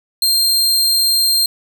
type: tone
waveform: sawtooth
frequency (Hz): 4186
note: C8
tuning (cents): 0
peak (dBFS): -9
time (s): 0.22-1.46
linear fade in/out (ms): 2
effects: none